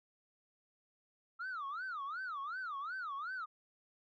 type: tone with vibrato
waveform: sine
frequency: 1300 Hz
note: E6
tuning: 24 cents flat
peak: -37 dBFS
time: 1.39-3.46 s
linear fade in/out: 20 ms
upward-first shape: sine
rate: 2.7 Hz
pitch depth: 300 cents each way
effects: tanh soft clip ceiling -37 dBFS